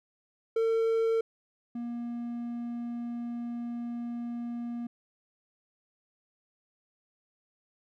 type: tone pair in turn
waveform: triangle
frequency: 452 / 237.5 Hz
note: A4 / A#3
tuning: +47 / +33 cents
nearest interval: major seventh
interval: 1114 cents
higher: first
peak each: -22 / -31 dBFS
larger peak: first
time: 0.56-1.21 / 1.75-4.87 s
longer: second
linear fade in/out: 5 ms
effects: none